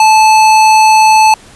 sine tone with hard clipping, 871 Hz, A5, 18 cents flat, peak -5 dBFS, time 0-1.34 s, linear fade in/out 2 ms, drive 18 dB, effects pink hiss -38 dBFS RMS until 1.55 s + resampled to 24000 Hz

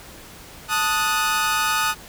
sawtooth chord, D# diminished, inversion second, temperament equal with one note detuned, 880 / 1244.5 / 1470.6 Hz, A5 / D#6 / F#6, 0 / 0 / -11 cents, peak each -22 / -18 / -21 dBFS, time 0.68-1.95 s, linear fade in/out 50 ms, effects pink hiss -42 dBFS RMS until 2.08 s

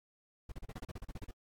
brown noise bursts, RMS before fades -42 dBFS, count 13, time 0.49-1.312 s, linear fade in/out 5 ms, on 30 ms, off 36 ms, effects AAC 64 kbps

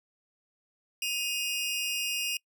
sawtooth tone pair together, 2511 / 2819 Hz, D#7 / F7, +15 / +16 cents, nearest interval major second, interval 201 cents, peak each -30 / -28 dBFS, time 1.02-2.37 s, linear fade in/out 2 ms, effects noise-tail reverb RT60 0.1 s tail -26 dB re dry

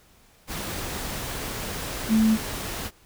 sine tone in noise, 220 Hz, A3, in tune, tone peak -16 dBFS, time 2.08-2.38 s, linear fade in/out 50 ms, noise pink, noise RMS -32 dBFS, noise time 0.47-2.91 s, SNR +13 dB, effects pink hiss -57 dBFS RMS until 3.05 s

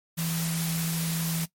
sine tone in noise, 164.81 Hz, E3, in tune, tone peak -27 dBFS, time 0.17-1.46 s, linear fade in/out 20 ms, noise white, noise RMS -33 dBFS, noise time 0.17-1.46 s, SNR +3 dB, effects noise-tail reverb RT60 0.1 s tail -19 dB re dry + MP3 64 kbps

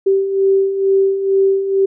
sine beating tone pair, 387.2 / 389.4 Hz, G4 / G4, -21 / -12 cents, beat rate 2.2 Hz, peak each -19 / -12 dBFS, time 0.06-1.86 s, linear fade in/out 10 ms, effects none

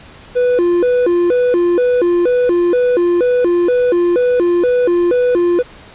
triangle tone with vibrato, 415.3 Hz, G#4, in tune, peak -8 dBFS, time 0.35-5.63 s, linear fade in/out 20 ms, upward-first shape square, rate 2.1 Hz, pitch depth 300 cents each way, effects pink hiss -39 dBFS RMS until 5.94 s + resampled to 8000 Hz

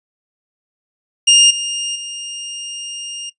sawtooth tone with level steps, 2820 Hz, F7, 16 cents sharp, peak -3 / -16 / -22 dBFS, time 1.27-3.3 s, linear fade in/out 10 ms, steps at 1.5 / 1.95 s, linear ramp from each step 10 ms, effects noise-tail reverb RT60 0.1 s tail -17 dB re dry + resampled to 22050 Hz

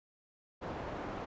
white low-pass noise, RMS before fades -41 dBFS, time 0.61-1.26 s, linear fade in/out 20 ms, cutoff 820 Hz, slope 12 dB/octave, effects resampled to 16000 Hz

